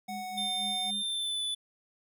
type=tone with tremolo; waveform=sine; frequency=205.3 Hz; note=G#3; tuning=20 cents flat; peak=-39 dBFS; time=0.08-1.03 s; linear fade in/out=10 ms; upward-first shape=sine; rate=3.8 Hz; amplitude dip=90%
type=tone; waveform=square; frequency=740 Hz; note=F#5; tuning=in tune; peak=-37 dBFS; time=0.08-0.91 s; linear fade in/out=10 ms
type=tone with pitch glide; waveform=square; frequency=3600 to 3483 Hz; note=A7 to A7; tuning=+39 to -18 cents; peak=-31 dBFS; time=0.37-1.55 s; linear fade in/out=10 ms; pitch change=-57 cents; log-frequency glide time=0.99-1.43 s
effects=none